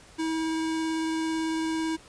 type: tone with vibrato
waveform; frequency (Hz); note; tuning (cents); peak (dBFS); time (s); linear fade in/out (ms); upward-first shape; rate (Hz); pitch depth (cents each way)
square; 321.3; E4; -44; -27; 0.18-1.97; 20; sine; 18; 8
effects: pink hiss -52 dBFS RMS until 2.08 s + resampled to 22050 Hz